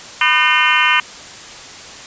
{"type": "harmonic tone with a mistuned harmonic", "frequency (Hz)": 304.1, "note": "D#4", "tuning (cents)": -40, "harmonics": [3, 4, 5, 6, 7, 8, 9, 10], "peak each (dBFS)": [-19, -19, -19, -19, -19, -19, -19, -19], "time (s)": [0.21, 1], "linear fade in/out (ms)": 2, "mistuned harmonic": 3, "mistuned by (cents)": 140, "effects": ["white hiss -34 dBFS RMS until 2.06 s", "resampled to 16000 Hz"]}